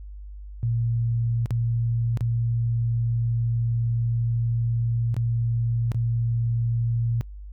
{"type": "tone with dropouts", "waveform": "sine", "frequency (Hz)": 116.54, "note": "A#2", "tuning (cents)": 0, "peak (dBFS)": -21, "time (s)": [0.63, 7.21], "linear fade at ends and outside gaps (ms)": 0, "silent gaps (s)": [[1.459, 1.507], [2.173, 2.208], [5.143, 5.166], [5.918, 5.946]], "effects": ["noise-tail reverb RT60 0.1 s tail -24 dB re dry", "added 50 Hz sine -36 dBFS peak until 7.52 s"]}